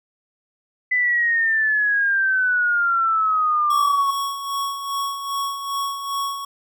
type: exponential sweep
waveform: sine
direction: down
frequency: 2010 to 1100 Hz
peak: -16 dBFS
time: 0.91-4.11 s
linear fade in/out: 10 ms
type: tone with tremolo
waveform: square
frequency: 1111 Hz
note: C#6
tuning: 4 cents sharp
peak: -22 dBFS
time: 3.7-6.45 s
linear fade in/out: 5 ms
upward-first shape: sine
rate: 2.5 Hz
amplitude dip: 55%
effects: none